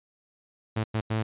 sawtooth tone bursts at uneven times, 110 Hz, A2, in tune, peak -21 dBFS, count 3, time 0.76-0.84 / 0.94-1.01 / 1.1-1.23 s, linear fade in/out 10 ms, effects resampled to 8000 Hz

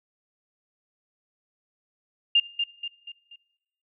sine tone with echo, 2807 Hz, F7, 8 cents sharp, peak -15 dBFS, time 2.35-2.4 s, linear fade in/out 5 ms, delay 240 ms, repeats 4, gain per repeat -7 dB, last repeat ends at 3.36 s, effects noise-tail reverb RT60 0.9 s tail -21 dB re dry

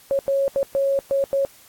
sine tone bursts at uneven times, 550 Hz, C#5, 14 cents flat, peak -17 dBFS, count 6, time 0.11-0.19 / 0.28-0.48 / 0.56-0.63 / 0.75-0.99 / 1.11-1.24 / 1.33-1.45 s, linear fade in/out 0 ms, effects white hiss -50 dBFS RMS until 1.68 s + AAC 64 kbps

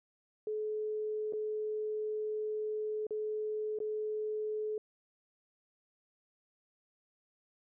sine tone with dropouts, 428.4 Hz, A4, 46 cents flat, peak -33 dBFS, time 0.47-4.78 s, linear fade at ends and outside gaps 2 ms, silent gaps 1.325-1.334 / 3.068-3.107 / 3.788-3.802 s, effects none

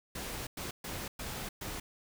pink noise bursts at uneven times, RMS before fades -40 dBFS, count 5, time 0.15-0.47 / 0.57-0.71 / 0.84-1.08 / 1.19-1.49 / 1.61-1.8 s, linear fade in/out 5 ms, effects none

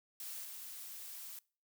blue noise with level steps, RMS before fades -45 / -48 dBFS, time 0.2-1.39 s, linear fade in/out 2 ms, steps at 0.43 s, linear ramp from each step 20 ms, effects noise-tail reverb RT60 0.4 s tail -24 dB re dry

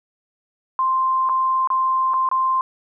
sine tone with dropouts, 1046.5 Hz, C6, in tune, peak -16 dBFS, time 0.79-2.61 s, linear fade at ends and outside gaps 1 ms, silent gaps 1.29-1.295 / 1.674-1.702 / 2.136-2.14 / 2.289-2.314 s, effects none

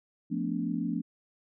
sine chord, B half-diminished seventh, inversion second, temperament equal with one note detuned, 174.61 / 220 / 246.9 / 287.8 Hz, F3 / A3 / B3 / D4, 0 / 0 / 0 / -35 cents, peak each -34 dBFS, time 0.3-1.02 s, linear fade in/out 20 ms, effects none

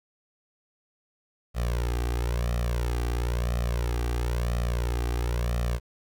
sawtooth tone with flanger, 59.3 Hz, A#1, 30 cents sharp, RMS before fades -27 dBFS, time 1.54-5.8 s, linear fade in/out 50 ms, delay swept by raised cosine 1.6 to 2.57 ms, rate 0.99 Hz, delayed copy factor +0.95, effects 10-bit

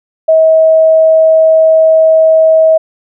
sine tone, 640 Hz, D#5, 49 cents sharp, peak -3 dBFS, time 0.28-2.78 s, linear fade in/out 10 ms, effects none

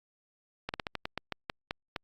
slowing click train, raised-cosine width 0.3 ms, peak -17 dBFS, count 11, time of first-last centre 0.69-1.962 s, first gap 49 ms, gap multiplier 1.2, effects Opus 48 kbps

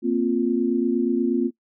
sine chord, Bb suspended second, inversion none, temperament equal, 233.1 / 261.6 / 349.2 Hz, Bb3 / C4 / F4, 0 / 0 / 0 cents, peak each -23 dBFS, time 0.02-1.51 s, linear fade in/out 50 ms, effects noise-tail reverb RT60 0.1 s tail -20 dB re dry

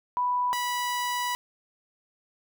sine / sawtooth tone pair in turn, 987.8 / 981 Hz, B5 / B5, 0 / -12 cents, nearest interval unison, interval 12 cents, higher first, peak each -23 dBFS, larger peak neither, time 0.17-0.53 / 0.53-1.35 s, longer second, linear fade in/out 0 ms, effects none

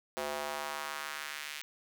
square tone with high-pass filter sweep, 73.42 Hz, D2, in tune, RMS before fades -39 dBFS, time 0.17-1.62 s, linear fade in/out 0 ms, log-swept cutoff 510 to 2400 Hz, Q 1.4, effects none

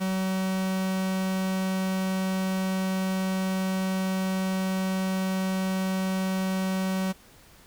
45% pulse tone, 188.9 Hz, F#3, 36 cents sharp, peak -25 dBFS, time 0-7.13 s, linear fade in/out 20 ms, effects pink hiss -54 dBFS RMS until 7.66 s

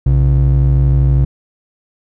triangle ring-modulated tone, 98 Hz, G2, in tune, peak -3 dBFS, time 0.06-1.25 s, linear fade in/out 5 ms, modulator 36.3 Hz, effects none

